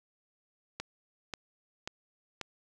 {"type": "click train", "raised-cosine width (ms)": 0.2, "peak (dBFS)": -19, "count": 4, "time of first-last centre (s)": [0.8, 2.413], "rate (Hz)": 1.86, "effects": []}